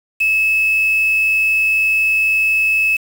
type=tone with quantisation; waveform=sine; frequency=2598 Hz; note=E7; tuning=26 cents flat; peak=-12 dBFS; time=0.2-2.97 s; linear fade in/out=10 ms; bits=5; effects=none